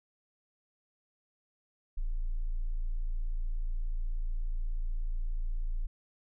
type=tone; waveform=sine; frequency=28.27 Hz; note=A0; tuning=48 cents sharp; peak=-28 dBFS; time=1.97-5.87 s; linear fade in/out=10 ms; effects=tanh soft clip ceiling -24 dBFS